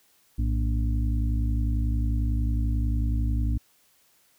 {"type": "harmonic tone with a mistuned harmonic", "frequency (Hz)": 58.27, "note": "A#1", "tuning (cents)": 0, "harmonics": [1, 2, 4, 5], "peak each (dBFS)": [-23, -29, -35, -37], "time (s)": [0.38, 3.58], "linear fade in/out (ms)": 10, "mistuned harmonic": 2, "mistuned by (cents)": -110, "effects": ["white hiss -63 dBFS RMS until 4.38 s"]}